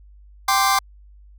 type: chord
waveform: sawtooth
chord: G suspended fourth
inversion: none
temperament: just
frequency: 784 / 1045.3 / 1176 Hz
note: G5 / C6 / D6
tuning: 0 / -2 / +2 cents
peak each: -16 / -16 / -16 dBFS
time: 0.48-0.79 s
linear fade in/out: 5 ms
effects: added 50 Hz sine -44 dBFS peak until 1.38 s